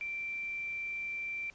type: tone with quantisation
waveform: sine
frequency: 2349 Hz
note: D7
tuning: in tune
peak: -35 dBFS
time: 0.01-1.5 s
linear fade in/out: 0 ms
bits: 10
effects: pink hiss -61 dBFS RMS until 1.54 s + resampled to 16000 Hz